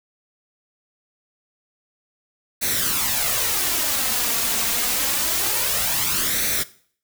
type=noise with flanger; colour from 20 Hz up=white; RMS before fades=-22 dBFS; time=2.61-6.64 s; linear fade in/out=20 ms; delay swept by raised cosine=0.49 to 4.39 ms; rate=0.26 Hz; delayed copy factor=+0.6; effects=noise-tail reverb RT60 0.5 s tail -18 dB re dry